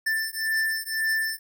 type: beating tone pair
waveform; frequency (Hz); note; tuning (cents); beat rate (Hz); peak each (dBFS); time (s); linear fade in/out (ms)
square; 1771 / 1772.9; A6 / A6; +11 / +13; 1.9; -28; 0.06-1.39; 10
effects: none